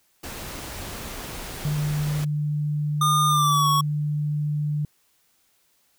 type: noise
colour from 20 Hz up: pink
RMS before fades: -35 dBFS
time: 0.23-2.25 s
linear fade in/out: 10 ms
type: tone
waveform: sine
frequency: 148.8 Hz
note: D3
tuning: 23 cents sharp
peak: -22 dBFS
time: 1.65-4.85 s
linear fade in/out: 2 ms
type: tone with pitch glide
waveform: square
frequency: 1215 to 1114.2 Hz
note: D#6 to C#6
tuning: -42 to +9 cents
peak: -19 dBFS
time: 3.01-3.81 s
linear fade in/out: 5 ms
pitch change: -149 cents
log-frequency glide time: 3.29-3.68 s
effects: white hiss -65 dBFS RMS until 5.98 s